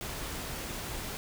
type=noise; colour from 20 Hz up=pink; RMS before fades=-38 dBFS; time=0.01-1.17 s; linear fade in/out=0 ms; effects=none